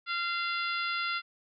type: harmonic tone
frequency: 690 Hz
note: F5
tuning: 21 cents flat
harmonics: 2 / 3 / 4 / 5 / 6 / 7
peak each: -32 / -36 / -38 / -40 / -42 / -43 dBFS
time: 0.06-1.22 s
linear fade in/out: 50 ms
effects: none